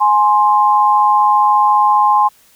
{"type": "tone pair together", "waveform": "sine", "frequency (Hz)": [836, 1050.7], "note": ["G#5", "C6"], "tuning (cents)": [11, 7], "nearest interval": "major third", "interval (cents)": 396, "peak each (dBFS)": -11, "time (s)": [0, 2.29], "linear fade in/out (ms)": 20, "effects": ["white hiss -50 dBFS RMS until 2.55 s"]}